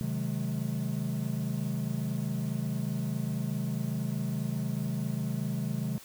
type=chord; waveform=triangle; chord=Ab dominant seventh; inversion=first; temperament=equal with one note detuned; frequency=130.81 / 155.56 / 185 / 212.9 Hz; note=C3 / Eb3 / Gb3 / Ab3; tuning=0 / 0 / 0 / +43 cents; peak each=-32 / -33 / -35 / -33 dBFS; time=0.01-5.98 s; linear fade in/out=0 ms; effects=white hiss -51 dBFS RMS until 6.04 s